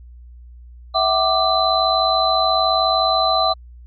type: tone cluster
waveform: sine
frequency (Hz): 653 / 752 / 1179 / 4023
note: E5 / F#5 / D6 / B7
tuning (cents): -17 / +28 / +6 / +31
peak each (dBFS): -20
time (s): 0.94-3.54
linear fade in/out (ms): 20
effects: added 60 Hz sine -38 dBFS peak until 3.86 s